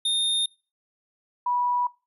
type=tone pair in turn; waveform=square / sine; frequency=3655 / 977.9 Hz; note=A#7 / B5; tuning=-35 / -17 cents; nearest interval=octave + major seventh; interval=2282 cents; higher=first; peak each=-22 dBFS; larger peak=neither; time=0.05-0.46 / 1.46-1.87 s; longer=neither; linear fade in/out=5 ms; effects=noise-tail reverb RT60 0.3 s tail -21 dB re dry + resampled to 32000 Hz